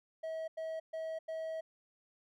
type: tone bursts at uneven times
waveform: triangle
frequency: 643 Hz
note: E5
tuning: 43 cents flat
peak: -35 dBFS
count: 4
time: 0.23-0.48 / 0.57-0.8 / 0.93-1.19 / 1.28-1.61 s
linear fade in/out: 10 ms
effects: none